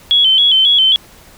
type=tone with vibrato; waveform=sine; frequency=3214 Hz; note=G7; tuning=43 cents sharp; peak=-7 dBFS; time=0.11-0.96 s; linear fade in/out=0 ms; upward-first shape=square; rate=3.7 Hz; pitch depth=72 cents each way; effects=pink hiss -42 dBFS RMS until 1.37 s